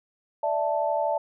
sine chord, D suspended second, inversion none, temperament equal, 587.3 / 659.3 / 880 Hz, D5 / E5 / A5, 0 / 0 / 0 cents, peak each -27 dBFS, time 0.43-1.18 s, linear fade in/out 5 ms, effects none

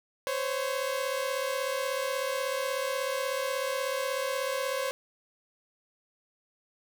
sawtooth tone pair together, 515.6 / 552 Hz, C5 / C#5, -26 / -7 cents, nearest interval minor second, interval 119 cents, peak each -28 dBFS, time 0.27-4.91 s, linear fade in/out 0 ms, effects none

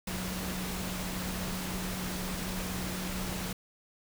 sine tone in noise, 184.1 Hz, F#3, 8 cents flat, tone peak -37 dBFS, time 0.07-3.53 s, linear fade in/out 5 ms, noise pink, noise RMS -37 dBFS, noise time 0.07-3.53 s, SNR -3 dB, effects none

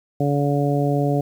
harmonic tone, 143 Hz, D3, 46 cents flat, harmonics 1 / 2 / 3 / 4 / 5, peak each -20 / -23 / -25 / -26 / -27 dBFS, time 0.2-1.21 s, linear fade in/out 5 ms, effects 8-bit

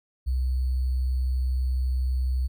sine tone with sample-and-hold, 64 Hz, C2, 38 cents flat, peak -22 dBFS, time 0.26-2.48 s, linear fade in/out 20 ms, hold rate 4410 Hz, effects none

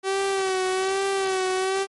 sawtooth tone with vibrato, 382.2 Hz, G4, 44 cents flat, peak -18 dBFS, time 0.03-1.87 s, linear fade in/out 50 ms, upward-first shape sine, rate 1.2 Hz, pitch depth 44 cents each way, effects MP3 48 kbps

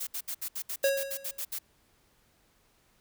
blue noise bursts, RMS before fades -35 dBFS, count 12, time 0-1.589 s, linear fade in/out 10 ms, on 71 ms, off 67 ms
square tone with exponential decay, 549 Hz, C#5, 17 cents flat, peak -22 dBFS, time 0.84-1.44 s, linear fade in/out 2 ms, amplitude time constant 130 ms
effects pink hiss -67 dBFS RMS until 3 s

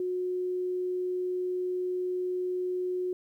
sine tone, 364 Hz, F#4, 28 cents flat, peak -28 dBFS, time 0-3.13 s, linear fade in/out 2 ms, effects 11-bit

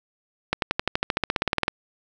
accelerating click train, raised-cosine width 0.3 ms, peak -5 dBFS, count 18, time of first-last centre 0.53-1.681 s, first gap 92 ms, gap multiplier 0.96, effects none

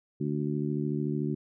harmonic tone, 73.6 Hz, D2, 4 cents sharp, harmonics 2 / 3 / 4 / 5, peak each -31 / -33 / -34 / -35 dBFS, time 0.2-1.35 s, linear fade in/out 10 ms, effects none

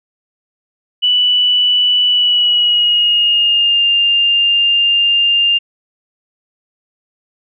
sine tone with pitch glide, 2965 to 2802 Hz, F#7 to F7, +3 to +5 cents, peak -9 dBFS, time 1.02-5.59 s, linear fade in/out 20 ms, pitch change -98 cents, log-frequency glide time 2.07-3.84 s, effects none

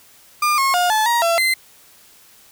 35% pulse tone with pitch steps, 1203 / 1084 / 713 / 866 / 945 / 674 / 2067 Hz, D6 / C#6 / F5 / A5 / A#5 / E5 / C7, +41 / -39 / +36 / -28 / +23 / +38 / -22 cents, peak -13 dBFS, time 0.42-1.54 s, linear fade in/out 5 ms, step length 160 ms, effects white hiss -49 dBFS RMS until 2.51 s

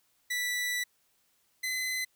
sawtooth tone pair in turn, 1969 / 2030 Hz, B6 / B6, -6 / +47 cents, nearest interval minor second, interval 53 cents, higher second, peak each -26 / -27 dBFS, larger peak first, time 0.3-0.84 / 1.63-2.05 s, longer first, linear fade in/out 10 ms, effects white hiss -71 dBFS RMS until 2.15 s

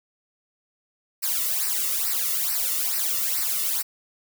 blue noise with flanger, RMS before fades -25 dBFS, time 1.22-3.83 s, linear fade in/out 20 ms, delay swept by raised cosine 0.29 to 1.28 ms, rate 2.3 Hz, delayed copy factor -0.9, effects none

